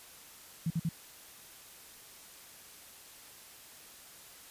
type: tone bursts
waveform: sine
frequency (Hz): 164.7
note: E3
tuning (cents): -1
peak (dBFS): -28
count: 3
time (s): 0.66-0.891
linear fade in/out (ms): 5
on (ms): 43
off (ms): 51
effects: white hiss -53 dBFS RMS until 4.5 s + resampled to 32000 Hz